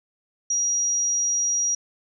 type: tone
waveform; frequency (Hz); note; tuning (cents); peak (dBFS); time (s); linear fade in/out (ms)
sine; 5740; F8; +47; -20; 0.5-1.75; 5
effects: none